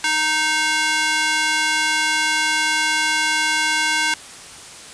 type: tone with high-pass filter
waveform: square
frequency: 310 Hz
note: D#4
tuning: 6 cents flat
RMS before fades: -19 dBFS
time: 0.04-4.14 s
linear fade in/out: 2 ms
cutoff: 1500 Hz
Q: 1.1
effects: white hiss -38 dBFS RMS until 4.93 s + resampled to 22050 Hz